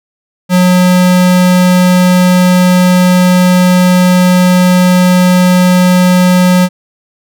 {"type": "tone", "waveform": "square", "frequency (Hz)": 181.2, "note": "F#3", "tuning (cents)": -36, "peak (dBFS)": -5, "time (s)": [0.49, 6.69], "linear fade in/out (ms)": 50, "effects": []}